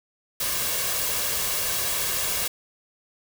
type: noise with comb filter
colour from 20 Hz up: white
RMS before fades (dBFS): -26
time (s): 0.4-2.48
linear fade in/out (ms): 5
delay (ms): 1.8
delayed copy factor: +0.5
effects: none